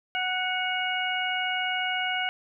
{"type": "harmonic tone with a mistuned harmonic", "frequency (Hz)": 740, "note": "F#5", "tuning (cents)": 0, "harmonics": [1, 2, 3, 4], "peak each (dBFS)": [-31, -31, -31, -31], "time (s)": [0.15, 2.29], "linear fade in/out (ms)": 0, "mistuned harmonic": 4, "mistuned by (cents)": -51, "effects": []}